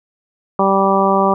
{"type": "harmonic tone", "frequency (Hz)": 194.8, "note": "G3", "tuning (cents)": -11, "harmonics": [1, 2, 3, 4, 5, 6], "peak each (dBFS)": [-18, -18, -18, -18, -18, -18], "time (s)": [0.59, 1.34], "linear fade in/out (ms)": 2, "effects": []}